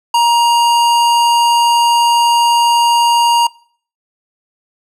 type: tone with hard clipping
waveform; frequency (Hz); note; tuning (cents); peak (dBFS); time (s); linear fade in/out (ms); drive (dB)
sine; 942; A#5; +18; -10; 0.14-3.47; 5; 17
effects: noise-tail reverb RT60 0.5 s tail -22 dB re dry